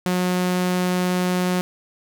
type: tone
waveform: sawtooth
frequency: 181.1 Hz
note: F#3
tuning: 37 cents flat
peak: -15 dBFS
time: 0.06-1.61 s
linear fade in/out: 0 ms
effects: none